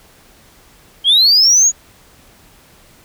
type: linear sweep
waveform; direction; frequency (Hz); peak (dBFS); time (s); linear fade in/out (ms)
sine; up; 3136 to 6840; -5; 1.04-1.72; 50
effects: tanh soft clip ceiling -5 dBFS + pink hiss -47 dBFS RMS until 3.04 s